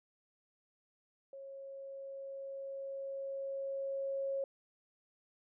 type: tone with level ramp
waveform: sine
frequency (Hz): 546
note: C#5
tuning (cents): -26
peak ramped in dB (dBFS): -46 to -33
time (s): 1.33-4.44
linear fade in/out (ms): 2
effects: none